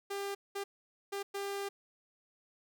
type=tone bursts at uneven times; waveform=sawtooth; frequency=398.6 Hz; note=G4; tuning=29 cents sharp; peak=-32 dBFS; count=4; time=0.1-0.35 / 0.55-0.64 / 1.12-1.23 / 1.34-1.69 s; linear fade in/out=10 ms; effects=none